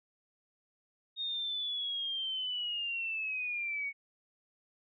sine linear sweep, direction down, 3718 to 2217 Hz, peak -33 dBFS, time 1.16-3.93 s, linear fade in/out 50 ms, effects none

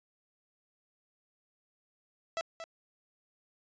sawtooth tone with echo, 659.3 Hz, E5, in tune, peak -28 dBFS, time 2.37-2.41 s, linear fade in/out 0 ms, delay 230 ms, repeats 1, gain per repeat -9 dB, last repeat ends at 2.64 s, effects resampled to 16000 Hz

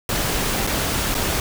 pink noise with dropouts, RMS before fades -22 dBFS, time 0.09-1.4 s, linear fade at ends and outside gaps 2 ms, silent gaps 0.668-0.672 / 1.144-1.149 s, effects none

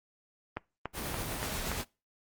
click train, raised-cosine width 0.5 ms, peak -18 dBFS, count 5, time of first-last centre 0.57-1.716 s, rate 3.49 Hz
pink noise with tremolo, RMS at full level -35 dBFS, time 0.93-1.85 s, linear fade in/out 50 ms, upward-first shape sine, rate 8.3 Hz, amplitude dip 25%
effects noise-tail reverb RT60 0.3 s tail -24 dB re dry + Opus 32 kbps

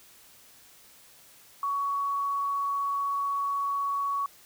sine tone, 1121 Hz, C#6, 19 cents sharp, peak -26 dBFS, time 1.63-4.26 s, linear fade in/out 2 ms, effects white hiss -55 dBFS RMS until 4.45 s

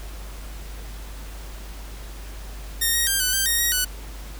5% pulse tone with pitch steps, 1843 / 1875 / 1589 / 1501 / 1571 / 1862 / 1891 / 1488 Hz, A#6 / A#6 / G6 / F#6 / G6 / A#6 / A#6 / F#6, -20 / +10 / +23 / +24 / +3 / -2 / +24 / +9 cents, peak -9 dBFS, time 2.81-3.85 s, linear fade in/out 10 ms, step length 130 ms, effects added 50 Hz sine -34 dBFS peak until 4.39 s + pink hiss -43 dBFS RMS until 4.39 s

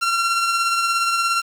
sawtooth tone with tremolo, 1367 Hz, F6, 37 cents flat, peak -12 dBFS, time 0.01-1.42 s, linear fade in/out 20 ms, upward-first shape triangle, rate 17 Hz, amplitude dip 40%, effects low-pass 9000 Hz 12 dB/octave + 7-bit

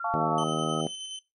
sine tone with pitch glide, 1375 to 1275.5 Hz, F6 to D#6, -27 to +43 cents, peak -32 dBFS, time 0-0.81 s, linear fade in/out 5 ms, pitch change -130 cents, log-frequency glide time 0.11-0.41 s
sine chord, F augmented, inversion none, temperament equal with one note detuned, 698.5 / 880 / 1127.5 Hz, F5 / A5 / C#6, 0 / 0 / +29 cents, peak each -31 dBFS, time 0.04-0.44 s, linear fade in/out 5 ms
harmonic tone, 78.6 Hz, D#2, 18 cents sharp, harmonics 2 / 3 / 4 / 5 / 6 / 7 / 8 / 9 / 10, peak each -32 / -34 / -35 / -36 / -37 / -37 / -38 / -39 / -39 dBFS, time 0.14-0.87 s, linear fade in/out 0 ms
sawtooth tone with tremolo, 3058 Hz, G7, 44 cents flat, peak -32 dBFS, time 0.38-1.19 s, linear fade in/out 2 ms, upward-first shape square, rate 9.6 Hz, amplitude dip 30%
effects noise-tail reverb RT60 0.2 s tail -18 dB re dry + resampled to 24000 Hz

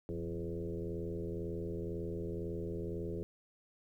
sine tone with frequency modulation, 257.9 Hz, C4, 25 cents flat, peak -36 dBFS, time 0.09-3.23 s, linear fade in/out 0 ms, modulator 82 Hz, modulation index 2.7, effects 12-bit

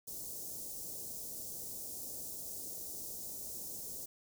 white band-stop noise, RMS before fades -44 dBFS, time 0.07-4.06 s, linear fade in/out 10 ms, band 620 to 5700 Hz, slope 24 dB/octave, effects none

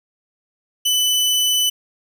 sawtooth tone, 2995 Hz, F#7, 20 cents sharp, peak -12 dBFS, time 0.85-1.7 s, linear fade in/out 10 ms, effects none

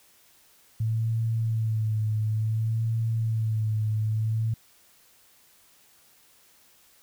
sine tone with vibrato, 110.7 Hz, A2, 11 cents sharp, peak -23 dBFS, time 0.8-4.54 s, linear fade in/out 5 ms, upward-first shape sine, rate 0.57 Hz, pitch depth 42 cents each way, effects white hiss -59 dBFS RMS until 7.02 s

